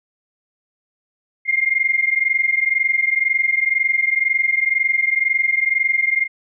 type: tone pair together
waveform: sine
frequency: 2107 / 2129 Hz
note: C7 / C7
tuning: +12 / +30 cents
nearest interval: unison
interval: 18 cents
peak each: -18 dBFS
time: 1.45-6.28 s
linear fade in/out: 50 ms
effects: none